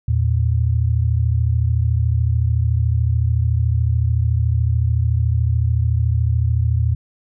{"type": "tone pair together", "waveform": "sine", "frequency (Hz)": [81.46, 115.2], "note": ["E2", "A#2"], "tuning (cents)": [-20, -20], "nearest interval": "tritone", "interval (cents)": 600, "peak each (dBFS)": -17, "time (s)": [0.08, 6.95], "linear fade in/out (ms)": 5, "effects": []}